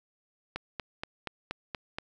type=click train; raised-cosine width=0.3 ms; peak=-18 dBFS; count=7; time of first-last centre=0.56-1.985 s; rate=4.21 Hz; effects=none